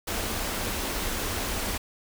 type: band-stop noise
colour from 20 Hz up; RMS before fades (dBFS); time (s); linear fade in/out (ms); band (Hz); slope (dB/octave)
pink; -30; 0.07-1.78; 10; 110 to 170; 96
effects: none